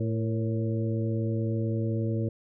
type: harmonic tone with a mistuned harmonic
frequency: 111.4 Hz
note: A2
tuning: 22 cents sharp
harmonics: 1 / 2 / 3 / 4 / 5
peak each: -27 / -33 / -34 / -37 / -39 dBFS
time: 0-2.29 s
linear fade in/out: 5 ms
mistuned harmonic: 4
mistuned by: +59 cents
effects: none